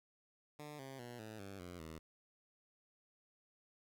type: tone with pitch steps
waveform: 10% pulse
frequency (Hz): 149 / 134.29 / 121.03 / 109.07 / 98.3 / 88.6 / 79.85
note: D3 / C3 / B2 / A2 / G2 / F2 / D#2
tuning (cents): +25 / +45 / -35 / -15 / +5 / +25 / +45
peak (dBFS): -40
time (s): 0.59-1.99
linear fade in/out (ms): 5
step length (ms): 200
effects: none